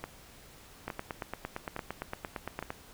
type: two click trains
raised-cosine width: 0.5 ms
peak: -21 / -20 dBFS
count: 4 / 17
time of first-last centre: 0.04-2.626 / 0.88-2.704 s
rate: 1.16 / 8.77 Hz
effects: pink hiss -54 dBFS RMS until 2.93 s